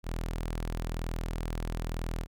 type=tone; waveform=sawtooth; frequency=41.03 Hz; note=E1; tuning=7 cents flat; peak=-28 dBFS; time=0.03-2.27 s; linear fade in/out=50 ms; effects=none